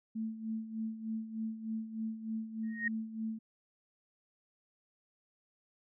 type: tone with tremolo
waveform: sine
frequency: 221.5 Hz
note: A3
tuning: 12 cents sharp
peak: -33 dBFS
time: 0.15-3.39 s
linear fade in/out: 10 ms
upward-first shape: sine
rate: 3.3 Hz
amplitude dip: 70%
type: tone with exponential growth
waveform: sine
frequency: 1864.7 Hz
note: A#6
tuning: in tune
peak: -27 dBFS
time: 2.63-2.88 s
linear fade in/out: 5 ms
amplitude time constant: 53 ms
effects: none